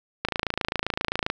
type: click train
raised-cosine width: 0.3 ms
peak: -8 dBFS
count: 30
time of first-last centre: 0.25-1.301 s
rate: 27.6 Hz
effects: none